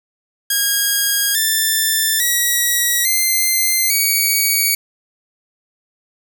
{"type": "tone with pitch steps", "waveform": "5% pulse", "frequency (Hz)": [1633, 1770.5, 1919.7, 2081, 2257], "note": ["G#6", "A6", "B6", "C7", "C#7"], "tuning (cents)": [-30, 10, -50, -10, 31], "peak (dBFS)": -4, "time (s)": [0.5, 4.75], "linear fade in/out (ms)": 5, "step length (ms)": 850, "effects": []}